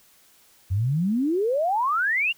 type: exponential sweep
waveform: sine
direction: up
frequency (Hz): 88.5 to 2896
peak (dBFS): -20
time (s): 0.7-2.33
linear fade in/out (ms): 20
effects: white hiss -57 dBFS RMS until 2.37 s